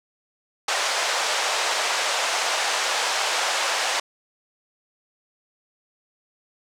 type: band-pass noise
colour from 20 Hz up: pink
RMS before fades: -24 dBFS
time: 0.68-4 s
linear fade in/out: 5 ms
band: 590 to 7700 Hz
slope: 24 dB/octave
effects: none